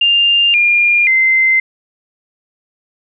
sine tone with pitch steps, 2800 / 2410 / 2074 Hz, F7 / D7 / C7, +4 / +44 / -16 cents, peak -8 dBFS, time 0.01-1.6 s, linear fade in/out 5 ms, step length 530 ms, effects none

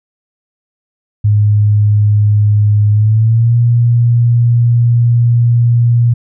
sine tone with pitch glide, 104.6 to 118.77 Hz, G#2 to A#2, +13 to +33 cents, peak -6 dBFS, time 1.24-6.14 s, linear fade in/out 10 ms, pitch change +220 cents, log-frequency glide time 2.91-3.56 s, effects none

